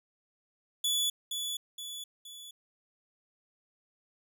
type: tone with echo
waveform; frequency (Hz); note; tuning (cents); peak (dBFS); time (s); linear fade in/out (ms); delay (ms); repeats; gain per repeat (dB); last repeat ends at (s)
sawtooth; 3435; A7; -42; -24; 0.84-1.1; 5; 470; 3; -6; 2.51
effects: none